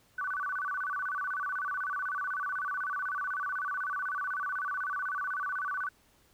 sine tone with vibrato, 1316 Hz, E6, 3 cents flat, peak -31 dBFS, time 0.18-5.89 s, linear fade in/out 5 ms, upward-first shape square, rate 16 Hz, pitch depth 230 cents each way, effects pink hiss -65 dBFS RMS until 6.33 s

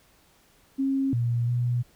sine tone with pitch steps, 270.4 / 118.8 / 121.7 Hz, C#4 / A#2 / B2, -43 / +33 / -25 cents, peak -22 dBFS, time 0.78-1.83 s, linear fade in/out 20 ms, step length 350 ms, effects pink hiss -60 dBFS RMS until 1.95 s

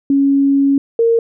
sine tone pair in turn, 277.2 / 460.8 Hz, C#4 / A#4, 0 / -20 cents, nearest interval major sixth, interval 880 cents, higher second, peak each -9 dBFS, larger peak neither, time 0.1-0.78 / 0.99-1.19 s, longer first, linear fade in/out 2 ms, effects none

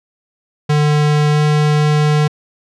square tone with pitch glide, 149.3 to 150.16 Hz, D3 to D3, +29 to +39 cents, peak -11 dBFS, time 0.69-2.28 s, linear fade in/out 10 ms, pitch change +10 cents, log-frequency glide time 1.33-1.39 s, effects low-pass 6000 Hz 12 dB/octave

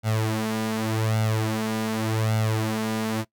sawtooth tone with flanger, 110 Hz, A2, in tune, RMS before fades -25 dBFS, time 0.03-3.25 s, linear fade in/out 50 ms, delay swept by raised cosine 1.4 to 5 ms, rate 0.86 Hz, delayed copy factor +0.75, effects noise-tail reverb RT60 0.1 s tail -21 dB re dry

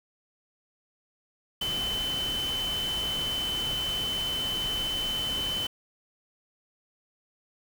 sine tone in noise, 3045 Hz, F#7, 49 cents sharp, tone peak -28 dBFS, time 1.61-5.67 s, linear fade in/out 5 ms, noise pink, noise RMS -37 dBFS, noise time 1.61-5.67 s, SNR +6 dB, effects none

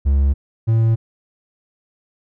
triangle tone pair in turn, 69.3 / 112.93 Hz, C#2 / A2, 0 / +46 cents, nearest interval minor sixth, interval 846 cents, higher second, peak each -10 dBFS, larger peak neither, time 0.05-0.34 / 0.67-0.96 s, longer neither, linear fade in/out 20 ms, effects none

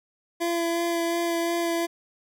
25% pulse tone with vibrato, 338.8 Hz, E4, 48 cents sharp, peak -20 dBFS, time 0.4-1.87 s, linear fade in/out 20 ms, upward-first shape sine, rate 2.8 Hz, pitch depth 14 cents each way, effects none

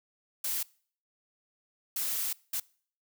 blue noise bursts at uneven times, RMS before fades -32 dBFS, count 3, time 0.44-0.63 / 1.96-2.33 / 2.53-2.6 s, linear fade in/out 5 ms, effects noise-tail reverb RT60 0.5 s tail -24 dB re dry

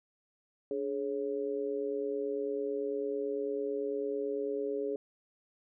sine tone with amplitude modulation, 420 Hz, G#4, 19 cents sharp, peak -27 dBFS, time 0.71-4.96 s, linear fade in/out 2 ms, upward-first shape sine, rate 129 Hz, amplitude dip 95%, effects none

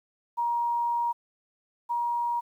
sine tone pair in turn, 946 / 950.2 Hz, A#5 / A#5, +25 / +33 cents, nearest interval unison, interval 8 cents, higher second, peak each -24 / -25 dBFS, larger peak first, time 0.37-1.13 / 1.89-2.41 s, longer first, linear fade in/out 20 ms, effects 10-bit

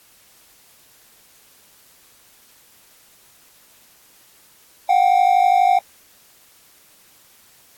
triangle tone pair together, 720.8 / 773 Hz, F#5 / G5, -45 / -24 cents, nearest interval minor second, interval 121 cents, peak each -13 dBFS, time 4.89-5.79 s, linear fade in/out 5 ms, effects white hiss -52 dBFS RMS until 7.77 s + AAC 64 kbps

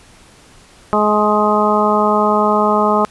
harmonic tone with a mistuned harmonic, 210.8 Hz, G#3, 26 cents sharp, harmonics 1 / 2 / 3 / 4 / 5 / 6, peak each -18 / -18 / -18 / -18 / -18 / -18 dBFS, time 0.93-3.05 s, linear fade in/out 0 ms, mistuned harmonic 6, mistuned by -18 cents, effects pink hiss -45 dBFS RMS until 3.1 s + resampled to 24000 Hz

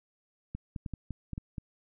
clicks, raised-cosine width 5 ms, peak -24 dBFS, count 8, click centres 0.55 / 0.762 / 0.862 / 0.937 / 1.107 / 1.333 / 1.379 / 1.582 s, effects none

